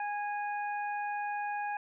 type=harmonic tone; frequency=825 Hz; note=G#5; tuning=12 cents flat; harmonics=1 / 2 / 3; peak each=-33 / -40 / -45 dBFS; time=0-1.77 s; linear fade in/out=2 ms; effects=none